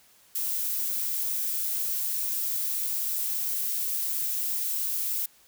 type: noise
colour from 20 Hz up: violet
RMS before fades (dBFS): -29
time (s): 0.35-5.26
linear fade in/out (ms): 5
effects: white hiss -59 dBFS RMS until 5.47 s